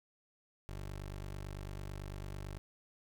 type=tone; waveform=20% pulse; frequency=49 Hz; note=G1; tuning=in tune; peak=-37 dBFS; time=0.69-2.58 s; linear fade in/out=0 ms; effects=none